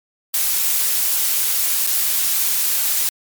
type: noise with dropouts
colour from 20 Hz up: blue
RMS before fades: -18 dBFS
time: 0.34-3.09 s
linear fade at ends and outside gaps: 1 ms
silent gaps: 1.867-1.872 s
effects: MP3 96 kbps